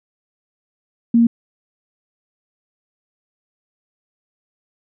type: tone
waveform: sine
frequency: 233.1 Hz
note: A#3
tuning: in tune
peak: -9 dBFS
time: 1.14-1.27 s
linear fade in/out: 5 ms
effects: none